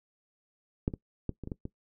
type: clicks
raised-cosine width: 3 ms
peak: -14 / -23 / -18 / -26 / -25 / -22 / -24 dBFS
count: 7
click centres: 0.879 / 0.938 / 1.293 / 1.437 / 1.474 / 1.518 / 1.654 s
effects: noise-tail reverb RT60 0.1 s tail -19 dB re dry